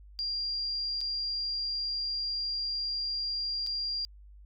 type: tone with dropouts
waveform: sine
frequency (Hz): 4777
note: D8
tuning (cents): +29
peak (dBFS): -30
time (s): 0.19-4.05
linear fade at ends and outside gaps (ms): 0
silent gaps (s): 1.007-1.013 / 3.665-3.671
effects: added 50 Hz sine -49 dBFS peak until 4.45 s